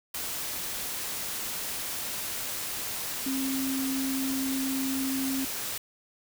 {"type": "tone in noise", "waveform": "sine", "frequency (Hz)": 267, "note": "C4", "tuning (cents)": 35, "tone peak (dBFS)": -28, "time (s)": [3.26, 5.45], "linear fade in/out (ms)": 5, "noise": "white", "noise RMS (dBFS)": -34, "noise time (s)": [0.14, 5.78], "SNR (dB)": 3, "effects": []}